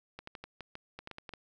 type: clicks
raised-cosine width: 0.3 ms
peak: -27 dBFS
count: 12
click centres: 0.19 / 0.274 / 0.352 / 0.44 / 0.607 / 0.754 / 0.99 / 1.074 / 1.113 / 1.184 / 1.292 / 1.337 s
effects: none